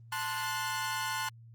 sawtooth chord, F# diminished, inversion first, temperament equal with one note detuned, 880 / 1046.5 / 1463 Hz, A5 / C6 / F#6, 0 / 0 / -20 cents, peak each -33 dBFS, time 0.12-1.29 s, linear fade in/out 5 ms, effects added 115 Hz sine -50 dBFS peak until 1.54 s + Opus 32 kbps

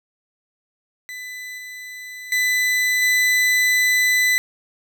40% pulse tone with level steps, 2000 Hz, B6, 21 cents sharp, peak -30 / -32 / -16 / -14 dBFS, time 1.09-4.38 s, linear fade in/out 0 ms, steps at 1.58 / 2.32 / 3.02 s, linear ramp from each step 2 ms, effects none

